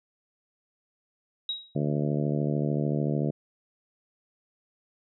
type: tone with exponential decay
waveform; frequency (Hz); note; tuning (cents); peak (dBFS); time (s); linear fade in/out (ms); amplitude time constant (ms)
sine; 3820; A#7; +42; -25; 1.49-1.76; 2; 57
type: harmonic tone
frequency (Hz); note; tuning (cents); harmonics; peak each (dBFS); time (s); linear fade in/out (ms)
73.5; D2; +2; 2 / 3 / 4 / 5 / 6 / 7 / 8 / 9; -27 / -31 / -33 / -35 / -37 / -38 / -39 / -40; 1.75-3.31; 10
effects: none